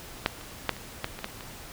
clicks, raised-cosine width 0.3 ms, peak -6 / -27 / -7 / -25 / -12 / -23 / -14 / -25 dBFS, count 8, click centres 0.261 / 0.411 / 0.693 / 0.766 / 1.044 / 1.19 / 1.244 / 1.408 s, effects pink hiss -44 dBFS RMS until 1.72 s

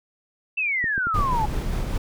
sine exponential sweep, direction down, 2700 to 830.6 Hz, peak -21 dBFS, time 0.57-1.46 s, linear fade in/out 10 ms
clicks, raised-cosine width 3 ms, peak -20 dBFS, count 3, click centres 0.842 / 0.979 / 1.07 s
brown noise with tremolo, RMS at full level -24 dBFS, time 1.14-1.98 s, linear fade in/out 5 ms, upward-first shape sine, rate 5.2 Hz, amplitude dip 25%
effects none

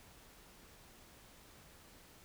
silence, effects pink hiss -60 dBFS RMS until 2.24 s

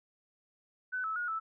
sine tone with pitch steps, 1505 / 1304 / 1441 / 1314 Hz, F#6 / E6 / F#6 / E6, +29 / -19 / -46 / -6 cents, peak -32 dBFS, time 0.92-1.4 s, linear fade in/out 20 ms, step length 120 ms, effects none

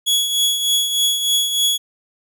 sawtooth tone with tremolo, 3360 Hz, G#7, 19 cents sharp, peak -10 dBFS, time 0.06-1.78 s, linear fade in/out 20 ms, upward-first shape triangle, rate 3.3 Hz, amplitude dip 60%, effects none

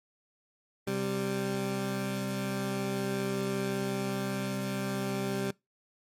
20% pulse tone pair together, 130.81 / 196 Hz, C3 / G3, 0 / 0 cents, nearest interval perfect fifth, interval 700 cents, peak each -30 / -27 dBFS, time 0.87-5.51 s, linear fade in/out 5 ms, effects noise-tail reverb RT60 0.2 s tail -23 dB re dry + MP3 64 kbps

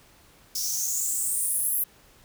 blue noise with high-pass filter sweep, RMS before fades -27 dBFS, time 0.55-1.84 s, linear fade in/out 5 ms, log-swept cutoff 5300 to 12000 Hz, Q 7.3, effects pink hiss -56 dBFS RMS until 2.24 s

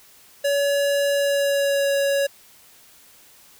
square tone with pitch glide, 566 to 558.5 Hz, C#5 to C#5, +36 to +13 cents, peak -19 dBFS, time 0.44-2.27 s, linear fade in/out 10 ms, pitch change -23 cents, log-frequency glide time 1.12-1.9 s, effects white hiss -51 dBFS RMS until 3.59 s

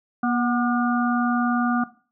harmonic tone with a mistuned harmonic, 240 Hz, B3, 49 cents flat, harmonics 1 / 3 / 5 / 6, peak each -21 / -26 / -28 / -29 dBFS, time 0.23-1.84 s, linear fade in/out 5 ms, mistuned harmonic 3, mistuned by +42 cents, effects noise-tail reverb RT60 0.4 s tail -17 dB re dry

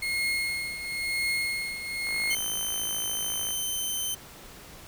35% pulse tone with tremolo, 2152 Hz, C7, 48 cents sharp, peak -23 dBFS, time 0.02-2.35 s, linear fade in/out 5 ms, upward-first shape triangle, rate 0.98 Hz, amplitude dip 70%
click train, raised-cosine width 0.5 ms, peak -27 dBFS, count 78, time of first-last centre 2.07-3.507 s, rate 53.6 Hz
10% pulse tone, 3083 Hz, G7, 29 cents flat, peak -20 dBFS, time 2.3-4.15 s, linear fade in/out 10 ms
effects pink hiss -47 dBFS RMS until 4.87 s

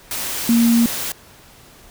sine tone in noise, 233.1 Hz, A#3, in tune, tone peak -11 dBFS, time 0.49-0.86 s, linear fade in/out 2 ms, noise white, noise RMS -25 dBFS, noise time 0.11-1.12 s, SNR +11 dB, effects pink hiss -46 dBFS RMS until 1.9 s

